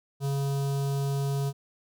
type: tone with notch filter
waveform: square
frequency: 139.1 Hz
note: C#3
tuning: 6 cents sharp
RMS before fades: -28 dBFS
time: 0.2-1.53 s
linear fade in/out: 50 ms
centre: 2000 Hz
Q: 0.71
effects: none